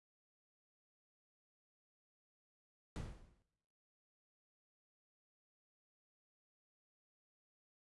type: noise with exponential decay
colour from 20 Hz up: brown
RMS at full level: -39 dBFS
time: 2.96-3.42 s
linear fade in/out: 0 ms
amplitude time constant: 100 ms
effects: noise-tail reverb RT60 1.0 s tail -21 dB re dry + resampled to 24000 Hz